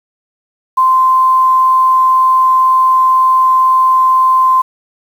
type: tone with quantisation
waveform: sine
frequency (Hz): 1039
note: C6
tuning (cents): -12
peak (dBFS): -6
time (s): 0.77-4.62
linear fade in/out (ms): 10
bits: 6
effects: none